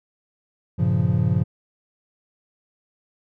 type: chord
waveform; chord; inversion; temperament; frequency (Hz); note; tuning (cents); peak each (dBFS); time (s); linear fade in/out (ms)
triangle; G half-diminished seventh; none; equal; 98 / 116.54 / 138.59 / 174.61; G2 / Bb2 / Db3 / F3; 0 / 0 / 0 / 0; -21; 0.78-1.44; 20
effects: none